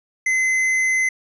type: tone with tanh clipping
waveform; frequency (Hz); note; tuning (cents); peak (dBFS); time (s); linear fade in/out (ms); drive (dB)
sine; 2049; C7; -37; -18; 0.26-1.09; 5; 11
effects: resampled to 24000 Hz